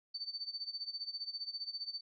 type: tone with tremolo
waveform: sine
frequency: 4553 Hz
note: C#8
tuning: 45 cents sharp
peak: -36 dBFS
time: 0.14-2.01 s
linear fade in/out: 10 ms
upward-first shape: sine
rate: 15 Hz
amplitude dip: 85%
effects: none